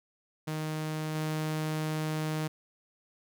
sawtooth tone with level steps, 155.56 Hz, D#3, in tune, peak -28 / -26 dBFS, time 0.47-2.48 s, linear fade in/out 10 ms, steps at 1.15 s, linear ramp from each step 2 ms, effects none

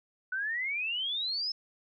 sine exponential sweep, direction up, 1480 to 5274 Hz, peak -30 dBFS, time 0.32-1.52 s, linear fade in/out 5 ms, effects none

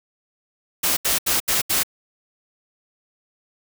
white noise bursts, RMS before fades -20 dBFS, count 5, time 0.83-1.834 s, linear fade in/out 10 ms, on 140 ms, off 76 ms, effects none

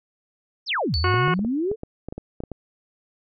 sine exponential two-way sweep, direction down then up, 5870 to 73 to 460.5 Hz, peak -21 dBFS, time 0.66-1.76 s, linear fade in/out 50 ms, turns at 0.97 s
sine tone with exponential decay, 4478 Hz, C#8, 17 cents sharp, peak -22 dBFS, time 0.94-1.38 s, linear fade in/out 0 ms, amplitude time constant 94 ms
harmonic tone, 365.1 Hz, F#4, 23 cents flat, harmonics 1 / 2 / 3 / 4 / 5 / 6 / 7 / 8, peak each -24 / -31 / -23 / -26 / -36 / -31 / -38 / -34 dBFS, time 1.04-1.34 s, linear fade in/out 2 ms
clicks, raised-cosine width 2 ms, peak -19 dBFS, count 12, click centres 1.142 / 1.28 / 1.392 / 1.448 / 1.715 / 1.834 / 2.086 / 2.125 / 2.18 / 2.404 / 2.437 / 2.517 s
effects none

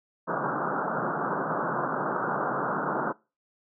white band-pass noise, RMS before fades -29 dBFS, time 0.27-3.13 s, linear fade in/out 20 ms, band 130 to 1500 Hz, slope 96 dB/octave, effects noise-tail reverb RT60 0.3 s tail -23 dB re dry

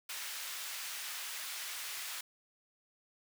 pink high-pass noise, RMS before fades -42 dBFS, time 0.09-2.21 s, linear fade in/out 5 ms, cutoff 1700 Hz, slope 12 dB/octave, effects none

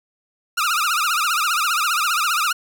sawtooth tone with vibrato, 1306 Hz, E6, 17 cents flat, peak -14 dBFS, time 0.57-2.53 s, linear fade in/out 10 ms, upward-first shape triangle, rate 15 Hz, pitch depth 200 cents each way, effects none

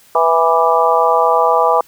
harmonic tone with a mistuned harmonic, 164.4 Hz, E3, 4 cents flat, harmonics 3 / 4 / 5 / 6 / 7, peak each -16 / -16 / -16 / -16 / -16 dBFS, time 0.15-1.81 s, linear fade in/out 2 ms, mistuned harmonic 7, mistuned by +35 cents, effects white hiss -48 dBFS RMS until 1.87 s

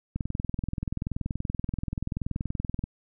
click train, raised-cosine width 5 ms, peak -17 dBFS, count 57, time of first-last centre 0.16-2.839 s, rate 20.9 Hz, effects none

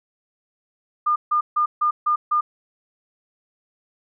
sine tone bursts, 1210 Hz, D#6, 49 cents flat, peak -16 dBFS, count 6, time 1.06-2.41 s, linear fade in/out 10 ms, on 100 ms, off 150 ms, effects none

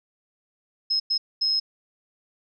sine tone bursts at uneven times, 5150 Hz, E8, 41 cents flat, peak -20 dBFS, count 3, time 0.9-1 / 1.1-1.18 / 1.41-1.6 s, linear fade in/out 10 ms, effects none

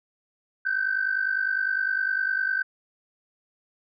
sine tone pair together, 1518.1 / 1568 Hz, F#6 / G6, +44 / 0 cents, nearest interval minor second, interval 56 cents, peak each -25 dBFS, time 0.65-2.63 s, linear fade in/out 10 ms, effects tanh soft clip ceiling -16 dBFS

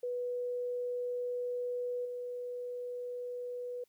sine tone with level steps, 491.3 Hz, B4, 9 cents flat, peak -33 / -37 dBFS, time 0.03-3.84 s, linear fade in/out 5 ms, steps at 2.05 s, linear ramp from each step 5 ms, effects white hiss -74 dBFS RMS until 3.88 s

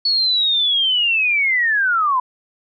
sine linear sweep, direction down, 4423 to 979 Hz, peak -14 dBFS, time 0.05-2.2 s, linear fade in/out 5 ms, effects none

